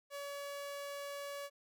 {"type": "tone", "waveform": "sawtooth", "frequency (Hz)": 567, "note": "C#5", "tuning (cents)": 39, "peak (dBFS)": -38, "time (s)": [0.1, 1.5], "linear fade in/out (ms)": 50, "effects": []}